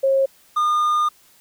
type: tone pair in turn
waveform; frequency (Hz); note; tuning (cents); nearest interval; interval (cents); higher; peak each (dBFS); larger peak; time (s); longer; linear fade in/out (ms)
sine / triangle; 540 / 1215.6; C#5 / D#6; -45 / -41; octave + major second; 1404; second; -14; neither; 0.03-0.26 / 0.56-1.09; second; 10
effects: white hiss -54 dBFS RMS until 1.4 s